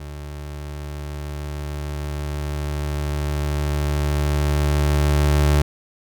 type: tone with level ramp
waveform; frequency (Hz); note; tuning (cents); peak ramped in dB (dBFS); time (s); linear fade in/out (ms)
30% pulse; 73.42; D2; 0; -29 to -11; 0-5.62; 5
effects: none